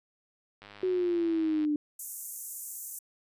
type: click train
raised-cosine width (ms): 0.3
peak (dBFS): -32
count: 106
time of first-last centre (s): 0.62-1.649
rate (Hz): 102
type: exponential sweep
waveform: sine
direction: down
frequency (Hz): 373.9 to 294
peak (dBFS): -25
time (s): 0.83-1.76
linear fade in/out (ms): 2
type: high-pass noise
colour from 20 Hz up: white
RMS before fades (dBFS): -38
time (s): 1.99-2.99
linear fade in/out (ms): 5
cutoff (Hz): 6600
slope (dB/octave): 48
effects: resampled to 32000 Hz